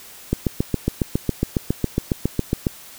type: click train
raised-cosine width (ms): 3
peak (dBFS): -5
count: 18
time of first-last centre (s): 0.33-2.668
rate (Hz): 7.27
effects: white hiss -42 dBFS RMS until 2.98 s